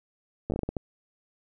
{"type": "slowing click train", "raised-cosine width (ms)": 2, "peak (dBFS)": -16, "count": 9, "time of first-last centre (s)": [0.5, 0.768], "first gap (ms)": 9, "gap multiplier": 1.36, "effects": []}